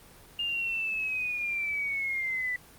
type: linear sweep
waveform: sine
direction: down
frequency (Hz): 2826 to 1973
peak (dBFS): -28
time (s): 0.39-2.56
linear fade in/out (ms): 2
effects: pink hiss -53 dBFS RMS until 2.78 s + Opus 24 kbps